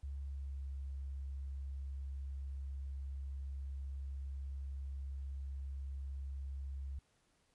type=tone with pitch glide; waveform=sine; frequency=69.2 to 68.21 Hz; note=C#2 to C#2; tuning=-2 to -27 cents; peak=-40 dBFS; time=0.03-6.99 s; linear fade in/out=5 ms; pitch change=-25 cents; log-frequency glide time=0.23-0.63 s; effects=pink hiss -75 dBFS RMS until 7.54 s + resampled to 24000 Hz